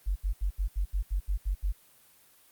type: tone bursts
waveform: sine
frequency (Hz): 47.03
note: F#1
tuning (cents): +29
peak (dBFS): -25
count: 10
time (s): 0.06-1.726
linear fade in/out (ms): 20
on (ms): 100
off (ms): 74
effects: white hiss -60 dBFS RMS until 2.51 s + Opus 32 kbps